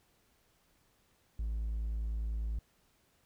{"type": "tone", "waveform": "triangle", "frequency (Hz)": 55, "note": "A1", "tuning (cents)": 0, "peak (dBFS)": -30, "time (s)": [1.39, 2.59], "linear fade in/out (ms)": 5, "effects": ["tanh soft clip ceiling -26 dBFS", "pink hiss -71 dBFS RMS until 3.25 s"]}